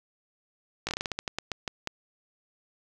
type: slowing click train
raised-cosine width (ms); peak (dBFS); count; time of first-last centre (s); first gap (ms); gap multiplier
0.2; -13; 14; 0.87-1.873; 18; 1.22
effects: none